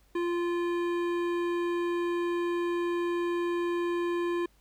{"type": "tone with hard clipping", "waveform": "sine", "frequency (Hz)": 346.6, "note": "F4", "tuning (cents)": -13, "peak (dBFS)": -29, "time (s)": [0.15, 4.46], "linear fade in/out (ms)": 5, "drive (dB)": 14, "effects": ["added 50 Hz sine -62 dBFS peak until 4.6 s", "pink hiss -67 dBFS RMS until 4.6 s"]}